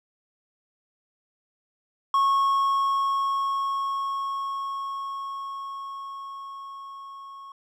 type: tone with level ramp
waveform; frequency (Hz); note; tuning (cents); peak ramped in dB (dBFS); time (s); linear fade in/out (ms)
triangle; 1097; C#6; -18; -16 to -38; 2.14-7.52; 2
effects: none